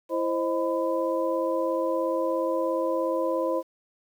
sine tone cluster, 333.4 / 525 / 622 / 1003 Hz, E4 / C5 / D#5 / B5, +20 / +6 / -1 / +26 cents, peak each -29 / -26 / -32 / -32 dBFS, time 0.09-3.63 s, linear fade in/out 50 ms, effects 9-bit

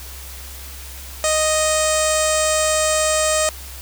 sawtooth tone with low-pass filter, 622.3 Hz, D#5, in tune, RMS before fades -18 dBFS, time 1.24-3.49 s, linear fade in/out 0 ms, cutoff 7900 Hz, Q 7, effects added 66 Hz sine -35 dBFS peak until 3.81 s + white hiss -37 dBFS RMS until 3.81 s

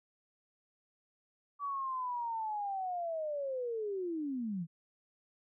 sine linear sweep, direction down, 1151 to 156.8 Hz, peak -34 dBFS, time 1.59-4.67 s, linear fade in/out 50 ms, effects none

